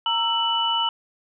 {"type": "tone cluster", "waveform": "sine", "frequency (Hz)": [924, 1330, 2968], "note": ["A#5", "E6", "F#7"], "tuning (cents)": [-16, 15, 5], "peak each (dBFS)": [-24, -29, -22], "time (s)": [0.06, 0.89], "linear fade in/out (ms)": 2, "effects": []}